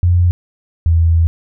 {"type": "tone pair in turn", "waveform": "sine", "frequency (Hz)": [88.1, 82.8], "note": ["F2", "E2"], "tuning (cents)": [16, 8], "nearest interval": "minor second", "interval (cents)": 108, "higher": "first", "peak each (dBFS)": -8, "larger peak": "neither", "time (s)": [[0.03, 0.31], [0.86, 1.27]], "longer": "second", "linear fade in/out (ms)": 0, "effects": []}